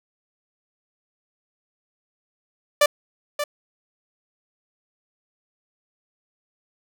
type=tone with echo; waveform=sawtooth; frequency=587.3 Hz; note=D5; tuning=in tune; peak=-9 dBFS; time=2.81-2.86 s; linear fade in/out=5 ms; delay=580 ms; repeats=1; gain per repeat=-10 dB; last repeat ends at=3.44 s; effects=none